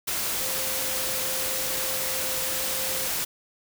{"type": "tone in noise", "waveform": "sine", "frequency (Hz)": 523.3, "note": "C5", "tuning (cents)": 0, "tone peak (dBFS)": -37, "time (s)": [0.4, 3.08], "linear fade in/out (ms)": 10, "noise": "white", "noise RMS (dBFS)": -28, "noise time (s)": [0.07, 3.25], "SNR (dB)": -12, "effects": []}